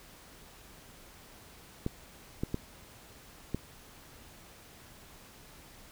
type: clicks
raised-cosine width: 3 ms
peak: -18 dBFS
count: 4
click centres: 1.864 / 2.435 / 2.544 / 3.546 s
effects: pink hiss -54 dBFS RMS until 5.91 s